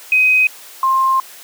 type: tone pair in turn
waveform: sine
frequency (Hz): 2516 / 1057.8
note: D#7 / C6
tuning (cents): +19 / +19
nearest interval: octave + minor third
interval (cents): 1500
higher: first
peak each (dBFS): -9 / -11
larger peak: first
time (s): 0.12-0.47 / 0.83-1.2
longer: second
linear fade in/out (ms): 2
effects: white hiss -38 dBFS RMS until 1.43 s + high-pass 400 Hz 12 dB/octave